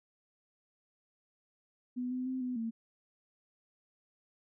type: tone with pitch steps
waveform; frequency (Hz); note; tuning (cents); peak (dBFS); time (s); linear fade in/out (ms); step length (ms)
sine; 248.7 / 253.8 / 259.1 / 250.7 / 227.2; B3 / B3 / C4 / B3 / A#3; +12 / +47 / -17 / +26 / -44; -33; 1.96-2.71; 20; 150
effects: none